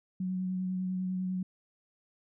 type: tone with vibrato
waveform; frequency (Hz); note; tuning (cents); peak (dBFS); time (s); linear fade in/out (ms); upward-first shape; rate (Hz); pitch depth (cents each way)
sine; 185; F#3; 0; -30; 0.2-1.43; 5; sine; 10; 16
effects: none